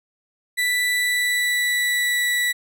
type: tone with pitch glide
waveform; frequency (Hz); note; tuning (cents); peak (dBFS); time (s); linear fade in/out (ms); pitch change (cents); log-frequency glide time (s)
35% pulse; 1975.5 to 1955.1; B6 to B6; 0 to -18; -17; 0.57-2.53; 20; -18; 0.9-2.26
effects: none